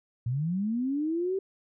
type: linear sweep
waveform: sine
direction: up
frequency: 112.8 to 392 Hz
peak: -26 dBFS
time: 0.26-1.39 s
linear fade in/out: 5 ms
effects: none